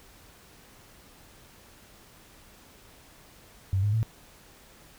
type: tone with pitch steps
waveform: sine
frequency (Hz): 96 / 103.49 / 111.56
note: G2 / G#2 / A2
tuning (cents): -36 / -6 / +24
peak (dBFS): -22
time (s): 3.73-4.03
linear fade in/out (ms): 0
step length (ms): 100
effects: pink hiss -54 dBFS RMS until 4.98 s